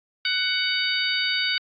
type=harmonic tone with a mistuned harmonic; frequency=745 Hz; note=F#5; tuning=12 cents sharp; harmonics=2 / 3 / 4 / 5 / 6; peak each=-28 / -28 / -28 / -28 / -28 dBFS; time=0.25-1.58 s; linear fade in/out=2 ms; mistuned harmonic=6; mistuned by=+50 cents; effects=AAC 64 kbps